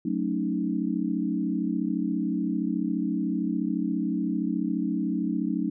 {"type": "chord", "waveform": "sine", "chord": "D# half-diminished seventh", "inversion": "first", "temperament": "equal", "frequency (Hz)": [185, 220, 277.2, 311.1], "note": ["F#3", "A3", "C#4", "D#4"], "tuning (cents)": [0, 0, 0, 0], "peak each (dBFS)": -30, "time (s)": [0.05, 5.7], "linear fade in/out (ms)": 5, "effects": []}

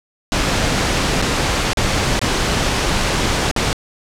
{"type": "noise with dropouts", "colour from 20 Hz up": "pink", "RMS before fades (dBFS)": -17, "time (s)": [0.32, 3.73], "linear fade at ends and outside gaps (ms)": 0, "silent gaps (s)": [[1.217, 1.224], [1.733, 1.772], [2.193, 2.215], [3.513, 3.563]], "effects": ["low-pass 7000 Hz 12 dB/octave"]}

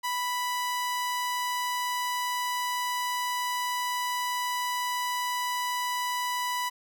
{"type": "tone", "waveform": "sawtooth", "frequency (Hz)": 987.8, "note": "B5", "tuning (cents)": 0, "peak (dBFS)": -24, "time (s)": [0.03, 6.7], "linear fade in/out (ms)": 20, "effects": []}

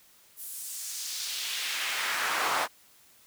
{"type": "noise with high-pass filter sweep", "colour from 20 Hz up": "brown", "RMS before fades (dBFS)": -32, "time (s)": [0.36, 2.68], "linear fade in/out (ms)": 50, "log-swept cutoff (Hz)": [12000, 860], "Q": 1.4, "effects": ["white hiss -59 dBFS RMS until 3.26 s"]}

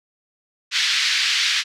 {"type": "band-pass noise", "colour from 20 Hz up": "white", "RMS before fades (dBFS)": -20, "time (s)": [0.71, 1.64], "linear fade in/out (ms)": 50, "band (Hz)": [1700, 4800], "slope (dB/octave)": 24, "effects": []}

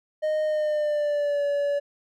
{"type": "tone with pitch glide", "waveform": "triangle", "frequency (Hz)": [617, 572.4], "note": ["D#5", "D5"], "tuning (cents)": [-15, -45], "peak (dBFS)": -20, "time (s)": [0.22, 1.8], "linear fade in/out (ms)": 20, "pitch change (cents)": -130, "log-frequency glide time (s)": [0.44, 1.44], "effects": []}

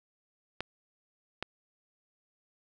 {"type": "clicks", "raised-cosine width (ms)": 0.3, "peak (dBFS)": -17, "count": 2, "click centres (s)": [0.606, 1.426], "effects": []}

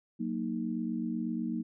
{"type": "chord", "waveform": "sine", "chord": "D# minor", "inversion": "first", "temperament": "equal", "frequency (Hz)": [185, 233.1, 311.1], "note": ["F#3", "A#3", "D#4"], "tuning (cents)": [0, 0, 0], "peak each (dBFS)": [-37, -33, -37], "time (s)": [0.19, 1.63], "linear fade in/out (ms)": 20, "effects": []}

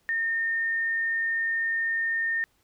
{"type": "tone", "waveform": "sine", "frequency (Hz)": 1824, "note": "A#6", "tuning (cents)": -38, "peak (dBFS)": -24, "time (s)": [0.09, 2.44], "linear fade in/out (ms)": 0, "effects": ["pink hiss -68 dBFS RMS until 2.63 s"]}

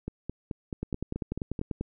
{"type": "two click trains", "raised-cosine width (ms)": 3, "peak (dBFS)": [-20, -18], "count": [8, 11], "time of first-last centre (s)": [[0.08, 1.592], [0.83, 1.81]], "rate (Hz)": [4.63, 10.2], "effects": []}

